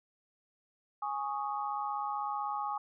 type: chord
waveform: sine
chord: Ab suspended fourth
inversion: none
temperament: equal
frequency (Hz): 830.6 / 1108.7 / 1244.5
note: Ab5 / Db6 / Eb6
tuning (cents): 0 / 0 / 0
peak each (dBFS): -35 / -38 / -39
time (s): 1.02-2.78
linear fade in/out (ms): 5
effects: none